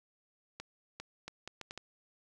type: accelerating click train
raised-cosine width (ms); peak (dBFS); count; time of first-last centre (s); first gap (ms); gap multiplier
0.2; -25; 7; 0.6-1.776; 400; 0.7
effects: none